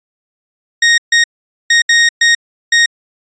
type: tone bursts at uneven times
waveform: sawtooth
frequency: 1864.7 Hz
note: A#6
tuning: in tune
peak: -3 dBFS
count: 6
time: 0.82-0.98 / 1.12-1.24 / 1.7-1.82 / 1.89-2.09 / 2.21-2.35 / 2.72-2.86 s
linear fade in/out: 5 ms
effects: resampled to 16000 Hz